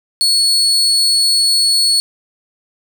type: tone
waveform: 35% pulse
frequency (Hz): 4387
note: C#8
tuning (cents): -19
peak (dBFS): -9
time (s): 0.21-2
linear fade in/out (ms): 0
effects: 8-bit